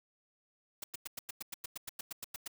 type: noise bursts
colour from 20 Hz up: white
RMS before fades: -41 dBFS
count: 15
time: 0.82-2.478 s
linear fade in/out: 5 ms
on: 20 ms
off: 97 ms
effects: none